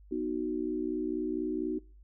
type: chord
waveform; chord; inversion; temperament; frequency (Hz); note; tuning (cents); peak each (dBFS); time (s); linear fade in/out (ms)
sine; B major; none; equal with one note detuned; 246.9 / 311.1 / 371.3; B3 / D#4 / F#4; 0 / 0 / +6; -37 / -33 / -34; 0.11-1.79; 10
effects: noise-tail reverb RT60 0.4 s tail -25 dB re dry + added 50 Hz sine -52 dBFS peak until 2.03 s